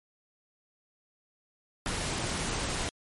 pink noise with amplitude modulation, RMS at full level -31 dBFS, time 1.86-2.89 s, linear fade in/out 0 ms, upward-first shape sine, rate 242 Hz, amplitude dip 25%, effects MP3 48 kbps

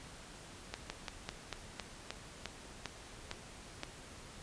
slowing click train, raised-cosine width 0.2 ms, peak -21 dBFS, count 11, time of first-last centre 0.74-3.834 s, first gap 160 ms, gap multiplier 1.14, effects pink hiss -52 dBFS RMS until 4.42 s + resampled to 22050 Hz

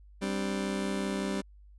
30% pulse chord, G suspended fourth, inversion none, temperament just, 196 / 261.3 / 294 Hz, G3 / C4 / D4, 0 / -2 / +2 cents, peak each -29 / -35 / -35 dBFS, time 0.21-1.42 s, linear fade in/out 20 ms, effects added 50 Hz sine -51 dBFS peak until 1.78 s + resampled to 24000 Hz

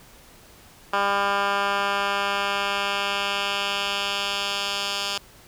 10% pulse tone with band-pass filter sweep, 200 Hz, G3, 35 cents sharp, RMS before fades -25 dBFS, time 0.93-5.18 s, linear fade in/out 5 ms, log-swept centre 1400 to 4200 Hz, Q 1.3, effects pink hiss -50 dBFS RMS until 5.47 s

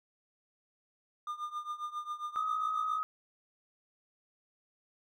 triangle tone with tremolo, 1209 Hz, D6, 50 cents sharp, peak -31 dBFS, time 1.27-2.99 s, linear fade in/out 2 ms, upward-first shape triangle, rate 7.4 Hz, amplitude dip 90%
sine tone, 1266 Hz, D#6, 30 cents sharp, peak -31 dBFS, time 2.36-3.03 s, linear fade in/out 0 ms
effects none

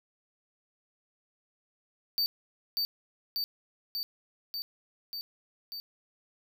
square tone with echo, 4598 Hz, D8, 37 cents flat, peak -26 dBFS, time 2.18-2.26 s, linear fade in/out 0 ms, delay 590 ms, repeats 6, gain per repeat -2 dB, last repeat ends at 5.8 s, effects none

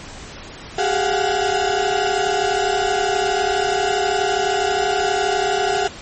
35% pulse tone cluster, 384.6 / 416.9 / 702 / 741 Hz, G4 / G#4 / F5 / F#5, -33 / +7 / +9 / +2 cents, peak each -21 dBFS, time 0.78-5.88 s, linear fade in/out 5 ms, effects pink hiss -36 dBFS RMS until 6.01 s + MP3 32 kbps

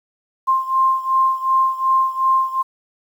sine beating tone pair, 1054 / 1056.7 Hz, C6 / C6, +12 / +17 cents, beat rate 2.7 Hz, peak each -16 / -19 dBFS, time 0.47-2.63 s, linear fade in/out 20 ms, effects 8-bit

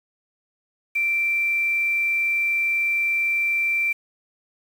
sine tone with quantisation, 2349 Hz, D7, in tune, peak -19 dBFS, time 0.95-3.93 s, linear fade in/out 10 ms, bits 7, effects none

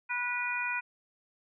harmonic tone, 489.1 Hz, B4, 17 cents flat, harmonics 2 / 3 / 4 / 5, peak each -37 / -35 / -39 / -33 dBFS, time 0.09-0.81 s, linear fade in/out 20 ms, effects none

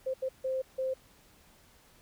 sine tone bursts at uneven times, 523.3 Hz, C5, in tune, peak -29 dBFS, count 4, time 0.06-0.14 / 0.22-0.29 / 0.44-0.62 / 0.78-0.94 s, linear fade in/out 10 ms, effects pink hiss -61 dBFS RMS until 2.01 s

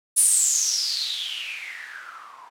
violet noise with low-pass filter sweep, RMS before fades -25 dBFS, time 0.16-2.5 s, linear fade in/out 20 ms, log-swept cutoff 10000 to 920 Hz, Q 9.2, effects none

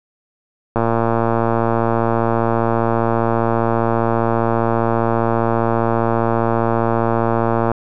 click train, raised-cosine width 1 ms, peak -3 dBFS, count 801, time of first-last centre 0.76-7.717 s, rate 115 Hz, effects none

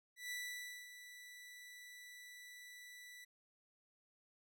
sawtooth tone with ADSR envelope, 1971 Hz, B6, 4 cents flat, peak -38 dBFS, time 0.16-3.25 s, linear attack 150 ms, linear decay 560 ms, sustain -12 dB, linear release 12 ms, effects none

